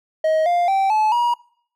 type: tone with pitch steps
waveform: triangle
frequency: 631 / 700.1 / 776.9 / 862 / 956.4 Hz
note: D#5 / F5 / G5 / A5 / A#5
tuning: +24 / +4 / -16 / -36 / +44 cents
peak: -13 dBFS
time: 0.24-1.34 s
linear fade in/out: 5 ms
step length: 220 ms
effects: noise-tail reverb RT60 0.6 s tail -23 dB re dry